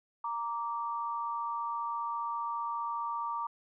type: tone pair together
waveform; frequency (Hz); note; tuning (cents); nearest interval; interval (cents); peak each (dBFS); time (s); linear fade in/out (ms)
sine; 932.3 / 1167.2; A#5 / D6; 0 / -11; major third; 389; -35 / -35; 0.24-3.47; 5
effects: none